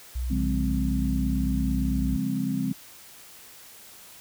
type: tone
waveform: sine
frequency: 61.74 Hz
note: B1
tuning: in tune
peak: -26 dBFS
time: 0.15-2.17 s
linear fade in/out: 10 ms
type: chord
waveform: sine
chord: Db major seventh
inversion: none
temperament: equal with one note detuned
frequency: 138.59 / 174.61 / 203.6 / 261.6 Hz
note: Db3 / F3 / Ab3 / C4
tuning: 0 / 0 / -34 / 0 cents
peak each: -33 / -32 / -29 / -28 dBFS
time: 0.3-2.73 s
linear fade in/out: 10 ms
effects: white hiss -48 dBFS RMS until 4.2 s